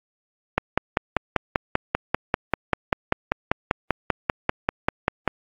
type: click train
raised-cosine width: 0.5 ms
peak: -3 dBFS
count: 25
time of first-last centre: 0.58-5.277 s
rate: 5.11 Hz
effects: AAC 48 kbps